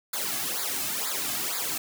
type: noise with flanger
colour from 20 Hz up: white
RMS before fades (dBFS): -30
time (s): 0.13-1.78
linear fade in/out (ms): 5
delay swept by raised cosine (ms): 0.34 to 2.14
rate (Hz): 2.1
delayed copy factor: -1
effects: none